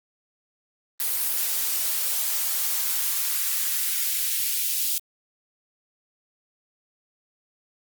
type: noise with high-pass filter sweep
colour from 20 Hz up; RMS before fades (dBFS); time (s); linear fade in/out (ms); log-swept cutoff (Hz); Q
blue; -25; 1-4.98; 0; 230 to 3200; 1.1
effects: Opus 32 kbps